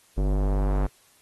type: tone with low-pass filter sweep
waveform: square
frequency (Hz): 49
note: G1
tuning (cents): 0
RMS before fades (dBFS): -23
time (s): 0.17-0.87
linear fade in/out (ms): 10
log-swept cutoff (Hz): 470 to 1200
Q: 0.91
effects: white hiss -59 dBFS RMS until 1.21 s + AAC 32 kbps